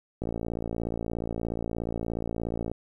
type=click train; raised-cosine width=2 ms; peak=-18 dBFS; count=143; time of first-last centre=0.22-2.716 s; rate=56.9 Hz; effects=10-bit